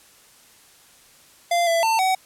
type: tone with pitch steps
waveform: square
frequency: 691 / 669 / 896 / 754 Hz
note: F5 / E5 / A5 / F#5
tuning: -19 / +25 / +31 / +32 cents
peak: -18 dBFS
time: 1.51-2.15 s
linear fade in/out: 5 ms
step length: 160 ms
effects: white hiss -52 dBFS RMS until 2.25 s + low-pass 12000 Hz 12 dB/octave